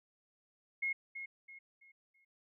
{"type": "tone with echo", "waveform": "sine", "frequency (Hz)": 2159, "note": "C#7", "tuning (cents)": -46, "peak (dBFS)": -32, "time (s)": [0.82, 0.93], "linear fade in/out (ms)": 10, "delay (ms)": 330, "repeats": 4, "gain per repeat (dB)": -9, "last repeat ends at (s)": 2.25, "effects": []}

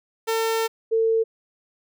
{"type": "tone pair in turn", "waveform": ["sawtooth", "sine"], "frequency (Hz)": [450, 450], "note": ["A4", "A4"], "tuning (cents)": [39, 39], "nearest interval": "unison", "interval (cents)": 0, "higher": "neither", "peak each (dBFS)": -17, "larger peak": "neither", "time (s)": [[0.27, 0.68], [0.91, 1.24]], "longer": "first", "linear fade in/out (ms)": 20, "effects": []}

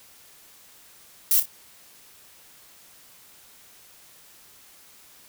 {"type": "noise with echo", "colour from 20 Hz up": "violet", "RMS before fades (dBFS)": -19, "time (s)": [1.31, 1.4], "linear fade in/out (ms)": 2, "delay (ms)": 28, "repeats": 2, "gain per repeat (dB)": -9, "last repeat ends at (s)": 1.456, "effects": ["white hiss -52 dBFS RMS until 5.28 s"]}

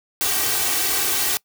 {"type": "noise with comb filter", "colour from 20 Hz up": "white", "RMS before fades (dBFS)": -21, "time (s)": [0.21, 1.37], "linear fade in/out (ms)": 0, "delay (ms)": 2.6, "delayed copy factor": 0.95, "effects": ["noise-tail reverb RT60 0.1 s tail -23 dB re dry", "high-pass 80 Hz 12 dB/octave"]}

